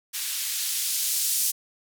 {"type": "noise with band-pass filter sweep", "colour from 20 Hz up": "violet", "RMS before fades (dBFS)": -27, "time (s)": [0.13, 1.52], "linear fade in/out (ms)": 20, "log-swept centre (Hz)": [2200, 5800], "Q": 0.71, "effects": []}